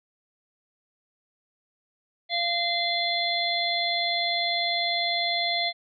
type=harmonic tone; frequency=690 Hz; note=F5; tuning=21 cents flat; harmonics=1 / 3 / 5 / 6; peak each=-29 / -29 / -29 / -29 dBFS; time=2.29-5.73 s; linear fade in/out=50 ms; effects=none